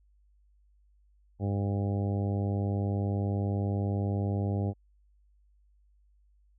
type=harmonic tone; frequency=100 Hz; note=G2; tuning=35 cents sharp; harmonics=1 / 2 / 3 / 4 / 5 / 6 / 7 / 8; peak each=-28 / -34 / -38 / -40 / -42 / -44 / -45 / -46 dBFS; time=1.39-4.74 s; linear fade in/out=50 ms; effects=added 50 Hz sine -61 dBFS peak until 6.58 s